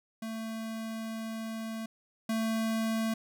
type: tone pair in turn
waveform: square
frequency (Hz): 223.2 / 223.2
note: A3 / A3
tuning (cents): +25 / +25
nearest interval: unison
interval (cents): 0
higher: neither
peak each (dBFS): -36 / -29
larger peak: second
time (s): 0.22-1.86 / 2.29-3.14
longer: first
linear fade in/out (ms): 5
effects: none